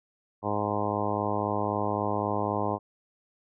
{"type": "harmonic tone", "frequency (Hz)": 103.83, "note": "G#2", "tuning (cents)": 0, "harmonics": [1, 2, 3, 4, 5, 6, 7, 8, 9, 10], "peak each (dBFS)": [-35, -35, -35, -35, -35, -35, -35, -35, -35, -35], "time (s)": [0.42, 2.79], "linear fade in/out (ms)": 50, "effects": []}